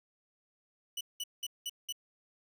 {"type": "tone bursts", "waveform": "sawtooth", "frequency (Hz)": 2960, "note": "F#7", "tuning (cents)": 0, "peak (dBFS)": -32, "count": 5, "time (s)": [0.97, 1.925], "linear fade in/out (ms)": 5, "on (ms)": 39, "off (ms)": 190, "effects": []}